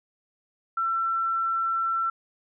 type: tone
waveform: sine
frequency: 1345 Hz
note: E6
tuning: 34 cents sharp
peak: -23 dBFS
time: 0.77-2.1 s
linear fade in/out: 5 ms
effects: none